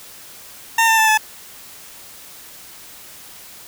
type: tone with pitch steps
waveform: 20% pulse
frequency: 910 / 894.9 / 880 / 865.4 Hz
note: A#5 / A5 / A5 / A5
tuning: -42 / +29 / 0 / -29 cents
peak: -7 dBFS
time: 0.78-1.176 s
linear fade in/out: 5 ms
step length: 99 ms
effects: white hiss -40 dBFS RMS until 3.67 s